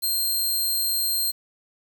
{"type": "tone", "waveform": "10% pulse", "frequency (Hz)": 4186, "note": "C8", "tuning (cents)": 0, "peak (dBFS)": -15, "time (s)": [0.02, 1.32], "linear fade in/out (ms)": 20, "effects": ["8-bit"]}